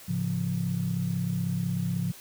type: chord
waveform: sine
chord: A augmented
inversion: none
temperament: equal with one note detuned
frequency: 108.36 / 138.59 / 174.61 Hz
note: A2 / C#3 / E#3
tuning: -26 / 0 / 0 cents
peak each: -32 / -31 / -28 dBFS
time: 0.08-2.12 s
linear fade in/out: 10 ms
effects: tanh soft clip ceiling -17 dBFS + white hiss -48 dBFS RMS until 2.2 s